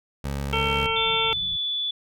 20% pulse tone, 69.7 Hz, C#2, 10 cents sharp, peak -22 dBFS, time 0.24-0.87 s, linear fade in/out 5 ms
harmonic tone, 450 Hz, A4, 39 cents sharp, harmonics 1 / 2 / 3 / 5 / 6 / 7, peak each -29 / -29 / -29 / -29 / -29 / -29 dBFS, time 0.53-1.33 s, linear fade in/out 0 ms
white low-pass noise, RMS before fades -42 dBFS, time 0.54-1.57 s, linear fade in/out 10 ms, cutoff 190 Hz, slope 96 dB/octave
sine tone with pitch glide, 3525 to 3458 Hz, A7 to A7, +2 to -31 cents, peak -24 dBFS, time 0.96-1.91 s, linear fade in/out 5 ms, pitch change -33 cents, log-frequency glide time 1.13-1.51 s
effects none

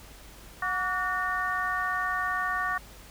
harmonic tone with a mistuned harmonic, 365.5 Hz, F#4, 21 cents flat, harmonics 2 / 3 / 4 / 5, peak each -35 / -30 / -33 / -31 dBFS, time 0.62-2.78 s, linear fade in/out 5 ms, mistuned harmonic 3, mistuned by +71 cents, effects added 50 Hz sine -50 dBFS peak until 3.1 s + pink hiss -50 dBFS RMS until 3.1 s

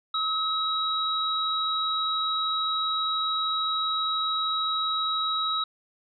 sine tone pair together, 1283 / 3845 Hz, E6 / B7, -47 / -47 cents, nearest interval octave + perfect fifth, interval 1900 cents, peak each -27 dBFS, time 0.14-5.64 s, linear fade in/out 5 ms, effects none

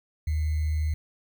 sine tone with sample-and-hold, 77.1 Hz, D#2, 15 cents flat, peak -23 dBFS, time 0.27-0.94 s, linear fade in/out 5 ms, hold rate 2100 Hz, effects none

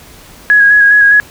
sine tone with vibrato, 1661.2 Hz, G#6, in tune, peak -3 dBFS, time 0.5-1.2 s, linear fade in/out 0 ms, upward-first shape square, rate 4.9 Hz, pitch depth 19 cents each way, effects pink hiss -37 dBFS RMS until 1.3 s

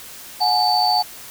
sine tone cluster, 730 / 844 / 4539 Hz, F#5 / G#5 / C#8, -24 / +28 / +40 cents, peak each -19 dBFS, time 0.4-1.03 s, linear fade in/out 20 ms, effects white hiss -38 dBFS RMS until 1.3 s

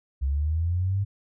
sine linear sweep, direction up, 65.41 to 101.3 Hz, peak -22 dBFS, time 0.21-1.05 s, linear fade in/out 20 ms, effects none

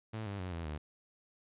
sawtooth tone with pitch steps, 110 / 100.29 / 91.44 / 83.36 / 76.01 Hz, A2 / G2 / F#2 / E2 / D#2, 0 / +40 / -20 / +20 / -40 cents, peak -34 dBFS, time 0.13-0.78 s, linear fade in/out 10 ms, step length 130 ms, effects resampled to 8000 Hz

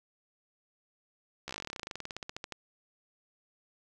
slowing click train, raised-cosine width 0.2 ms, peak -21 dBFS, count 28, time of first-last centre 1.48-2.523 s, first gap 14 ms, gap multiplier 1.07, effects none

